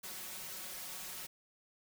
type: noise with comb filter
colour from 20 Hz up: white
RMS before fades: -45 dBFS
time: 0.03-1.27 s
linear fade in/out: 10 ms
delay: 5.4 ms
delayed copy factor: +0.85
effects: none

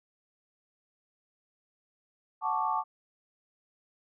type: chord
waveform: sine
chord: D major seventh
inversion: first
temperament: equal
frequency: 740 / 880 / 1108.7 / 1174.7 Hz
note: F#5 / A5 / C#6 / D6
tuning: 0 / 0 / 0 / 0 cents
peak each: -35 / -30 / -33 / -33 dBFS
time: 2.41-2.84 s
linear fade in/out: 50 ms
effects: none

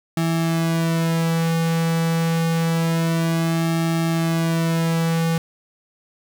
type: tone with flanger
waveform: sawtooth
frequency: 164.81 Hz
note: E3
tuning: in tune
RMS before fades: -20 dBFS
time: 0.17-5.38 s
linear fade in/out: 2 ms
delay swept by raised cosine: 2 to 3.2 ms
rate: 0.27 Hz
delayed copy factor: -0.85
effects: 9-bit

